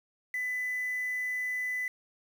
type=tone with quantisation; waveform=sine; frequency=2000 Hz; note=B6; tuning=21 cents sharp; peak=-30 dBFS; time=0.34-1.88 s; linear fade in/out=2 ms; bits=8; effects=none